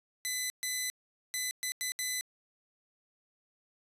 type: tone bursts at uneven times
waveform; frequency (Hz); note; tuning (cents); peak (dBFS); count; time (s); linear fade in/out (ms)
10% pulse; 2009; B6; +29; -23; 6; 0.25-0.5 / 0.63-0.9 / 1.34-1.51 / 1.63-1.72 / 1.81-1.92 / 1.99-2.21; 0
effects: resampled to 32000 Hz